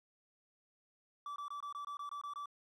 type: tone bursts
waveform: triangle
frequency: 1158 Hz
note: D6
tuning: 25 cents flat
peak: -39 dBFS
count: 10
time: 1.26-2.458 s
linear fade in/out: 2 ms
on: 100 ms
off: 22 ms
effects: none